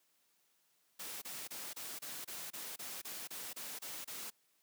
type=noise bursts; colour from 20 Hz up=white; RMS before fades=-45 dBFS; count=13; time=0.99-4.304 s; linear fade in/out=10 ms; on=230 ms; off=27 ms; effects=white hiss -75 dBFS RMS until 4.62 s + high-pass 150 Hz 12 dB/octave